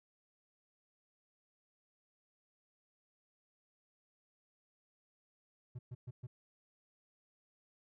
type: tone bursts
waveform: triangle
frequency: 123.47 Hz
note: B2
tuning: in tune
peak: -40 dBFS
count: 4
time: 5.75-6.27 s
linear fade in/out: 10 ms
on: 40 ms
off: 120 ms
effects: none